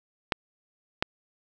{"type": "clicks", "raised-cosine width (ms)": 0.3, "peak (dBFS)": -7, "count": 2, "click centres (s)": [0.322, 1.025], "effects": []}